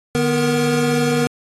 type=tone cluster; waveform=square; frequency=150.8 / 245.6 / 472.8 Hz; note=D3 / B3 / A#4; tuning=+46 / -9 / +24 cents; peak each=-23 / -20 / -20 dBFS; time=0.15-1.27 s; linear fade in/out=0 ms; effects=AAC 32 kbps